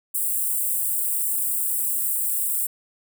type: high-pass noise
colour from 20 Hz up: white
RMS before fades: -24 dBFS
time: 0.14-2.67 s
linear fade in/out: 10 ms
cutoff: 7800 Hz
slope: 96 dB/octave
effects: none